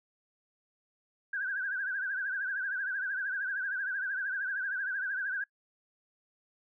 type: tone with vibrato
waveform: sine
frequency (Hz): 1560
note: G6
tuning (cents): -9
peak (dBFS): -31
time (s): 1.33-5.44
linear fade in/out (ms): 5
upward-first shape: triangle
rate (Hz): 13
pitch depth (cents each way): 120
effects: noise-tail reverb RT60 0.1 s tail -20 dB re dry